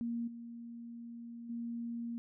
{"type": "tone with level steps", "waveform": "sine", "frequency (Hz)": 234.4, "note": "A#3", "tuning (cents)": 10, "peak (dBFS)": [-34, -44, -37], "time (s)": [0.01, 2.18], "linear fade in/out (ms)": 0, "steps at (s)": [0.27, 1.49], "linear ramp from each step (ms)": 10, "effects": []}